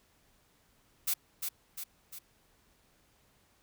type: noise with echo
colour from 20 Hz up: blue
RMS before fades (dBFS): -30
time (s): 1.07-1.14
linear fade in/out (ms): 10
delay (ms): 350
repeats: 3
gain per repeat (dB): -5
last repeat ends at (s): 2.19
effects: pink hiss -68 dBFS RMS until 3.62 s